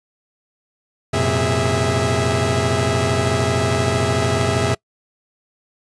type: tone cluster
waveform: sawtooth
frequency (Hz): 90.3 / 115 / 128.1 / 410.8 / 655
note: F#2 / A#2 / C3 / G#4 / E5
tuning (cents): -42 / -23 / -36 / -19 / -11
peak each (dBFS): -19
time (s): 1.13-4.75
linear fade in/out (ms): 10
effects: noise-tail reverb RT60 0.1 s tail -25 dB re dry + resampled to 22050 Hz